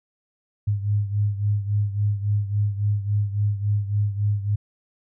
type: beating tone pair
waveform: sine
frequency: 102.2 / 105.8 Hz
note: G#2 / G#2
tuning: -27 / +33 cents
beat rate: 3.6 Hz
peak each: -21 / -26 dBFS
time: 0.67-4.56 s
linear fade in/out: 10 ms
effects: none